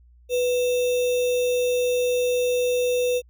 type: tone with sample-and-hold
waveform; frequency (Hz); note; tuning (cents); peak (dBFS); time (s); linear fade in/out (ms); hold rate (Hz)
sine; 493.9; B4; 0; -19; 0.29-3.22; 50; 3150
effects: added 60 Hz sine -50 dBFS peak until 3.29 s